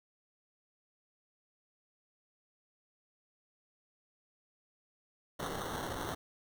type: noise with sample-and-hold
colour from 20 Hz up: violet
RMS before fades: -39 dBFS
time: 5.39-6.15 s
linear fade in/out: 10 ms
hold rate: 2450 Hz
effects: none